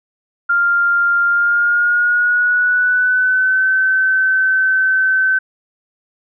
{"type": "tone with pitch glide", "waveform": "sine", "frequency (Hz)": [1396.9, 1532.2], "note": ["F6", "G6"], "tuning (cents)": [0, -40], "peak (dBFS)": -11, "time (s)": [0.49, 5.39], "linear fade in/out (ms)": 10, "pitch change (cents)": 160, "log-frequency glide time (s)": [1.27, 3.68], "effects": []}